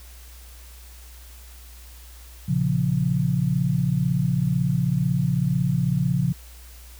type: chord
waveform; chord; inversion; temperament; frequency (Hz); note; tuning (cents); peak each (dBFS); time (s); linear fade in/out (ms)
sine; Bb minor; none; equal; 116.54 / 138.59 / 174.61; Bb2 / Db3 / F3; 0 / 0 / 0; -27 / -22 / -23; 2.48-6.33; 10
effects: added 60 Hz sine -42 dBFS peak until 6.99 s + white hiss -49 dBFS RMS until 6.99 s